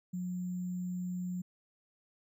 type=tone with sample-and-hold; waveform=sine; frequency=180 Hz; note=F#3; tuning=47 cents flat; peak=-34 dBFS; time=0.13-1.42 s; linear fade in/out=10 ms; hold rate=7350 Hz; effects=none